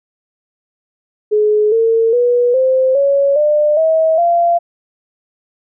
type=tone with pitch steps; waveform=sine; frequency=423.2 / 453.6 / 486.1 / 521 / 558.4 / 598.5 / 641.5 / 687.5 Hz; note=G#4 / A#4 / B4 / C5 / C#5 / D5 / E5 / F5; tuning=+33 / -47 / -28 / -7 / +13 / +33 / -47 / -27 cents; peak=-9 dBFS; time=1.31-4.59 s; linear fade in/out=20 ms; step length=410 ms; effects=none